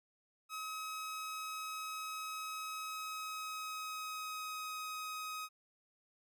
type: tone with pitch glide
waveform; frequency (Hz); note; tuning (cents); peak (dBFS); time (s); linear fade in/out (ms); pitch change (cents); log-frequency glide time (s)
sawtooth; 1275 to 1261.1; D#6 to D#6; +42 to +23; -37; 0.49-5.49; 50; -19; 2.87-4.75
effects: none